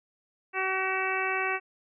harmonic tone, 379.2 Hz, F#4, 43 cents sharp, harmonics 1 / 2 / 3 / 4 / 5 / 6 / 7, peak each -34 / -34 / -34 / -34 / -34 / -34 / -34 dBFS, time 0.53-1.6 s, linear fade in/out 50 ms, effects none

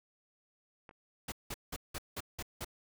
clicks, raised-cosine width 0.5 ms, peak -35 / -44 dBFS, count 2, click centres 0.892 / 0.911 s
pink noise bursts, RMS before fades -40 dBFS, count 7, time 1.28-2.647 s, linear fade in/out 5 ms, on 41 ms, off 180 ms
effects none

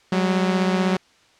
sawtooth beating tone pair, 185 / 201 Hz, F#3 / G3, 0 / +44 cents, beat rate 16 Hz, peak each -15 / -21 dBFS, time 0.12-0.97 s, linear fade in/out 5 ms, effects white hiss -56 dBFS RMS until 1.39 s + low-pass 5000 Hz 12 dB/octave

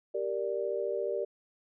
sine chord, G minor, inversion none, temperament equal, 392 / 466.2 / 587.3 Hz, G4 / Bb4 / D5, 0 / 0 / 0 cents, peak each -34 dBFS, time 0.14-1.25 s, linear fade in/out 10 ms, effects none

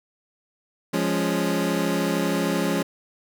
25% pulse chord, Db major, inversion first, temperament equal, 174.61 / 207.7 / 277.2 Hz, F3 / Ab3 / Db4, 0 / 0 / 0 cents, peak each -22 / -23 / -22 dBFS, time 0.93-2.83 s, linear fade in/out 10 ms, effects none

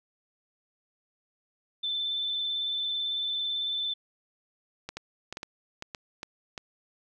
sine tone with vibrato, 3531 Hz, A7, 5 cents sharp, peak -28 dBFS, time 1.83-3.94 s, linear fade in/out 10 ms, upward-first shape triangle, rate 18 Hz, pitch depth 21 cents each way
clicks, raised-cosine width 0.2 ms, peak -19 dBFS, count 9, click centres 4.89 / 4.97 / 5.326 / 5.371 / 5.431 / 5.824 / 5.948 / 6.231 / 6.578 s
effects none

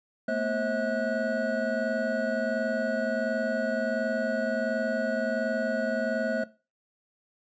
triangle tone cluster, 222.4 / 243.8 / 533 / 643 / 1469 Hz, A3 / B3 / C5 / E5 / F#6, +19 / -22 / +32 / -43 / -13 cents, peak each -31 / -33 / -30 / -28 / -32 dBFS, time 0.28-6.44 s, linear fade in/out 5 ms, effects noise-tail reverb RT60 0.3 s tail -17 dB re dry + resampled to 16000 Hz

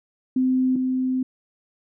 sine tone pair in turn, 257.7 / 257.7 Hz, C4 / C4, -26 / -26 cents, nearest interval unison, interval 0 cents, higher neither, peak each -17 / -20 dBFS, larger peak first, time 0.36-0.76 / 0.76-1.23 s, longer second, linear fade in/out 5 ms, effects none

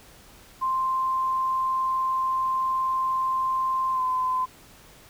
sine tone with pitch glide, 1046.5 to 1023.8 Hz, C6 to C6, 0 to -38 cents, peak -22 dBFS, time 0.61-4.46 s, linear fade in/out 20 ms, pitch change -38 cents, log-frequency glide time 3.93-4.02 s, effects pink hiss -51 dBFS RMS until 5.09 s

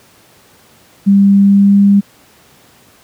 sine tone with pitch glide, 198.5 to 200.3 Hz, G3 to G3, +22 to +38 cents, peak -4 dBFS, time 1.06-2.01 s, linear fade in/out 20 ms, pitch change +16 cents, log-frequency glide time 1.37-1.83 s, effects pink hiss -46 dBFS RMS until 3.03 s + high-pass 100 Hz 12 dB/octave

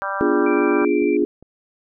harmonic tone, 196 Hz, G3, in tune, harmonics 3 / 4 / 5 / 6 / 7 / 8, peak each -30 / -31 / -29 / -28 / -30 / -29 dBFS, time 0.02-0.85 s, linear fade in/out 0 ms
sine chord, B diminished seventh, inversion none, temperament equal, 246.9 / 293.7 / 349.2 / 415.3 Hz, B3 / D4 / F4 / Ab4, 0 / 0 / 0 / 0 cents, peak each -25 / -20 / -20 / -20 dBFS, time 0.21-1.25 s, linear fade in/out 0 ms
sine tone with tremolo, 2349 Hz, D7, in tune, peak -29 dBFS, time 0.46-1.17 s, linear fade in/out 5 ms, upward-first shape sine, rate 18 Hz, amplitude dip 30%
click train, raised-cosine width 2 ms, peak -30 dBFS, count 4, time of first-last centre 0.82-1.426 s, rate 4.95 Hz
effects none

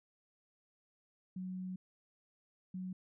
sine tone bursts at uneven times, 185 Hz, F#3, in tune, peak -39 dBFS, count 2, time 1.36-1.76 / 2.74-2.93 s, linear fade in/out 5 ms, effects none

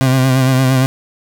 30% pulse tone with vibrato, 130.81 Hz, C3, in tune, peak -7 dBFS, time 0.01-0.86 s, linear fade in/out 0 ms, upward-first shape sine, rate 8.7 Hz, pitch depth 41 cents each way, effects none

